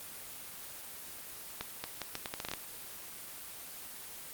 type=accelerating click train; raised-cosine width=0.2 ms; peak=-18 dBFS; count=11; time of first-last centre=1.61-2.537 s; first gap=230 ms; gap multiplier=0.77; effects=white hiss -46 dBFS RMS until 4.33 s + Opus 24 kbps